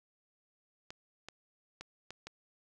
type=clicks; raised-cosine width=0.2 ms; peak=-27 dBFS; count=5; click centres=0.905 / 1.286 / 1.81 / 2.106 / 2.27 s; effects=none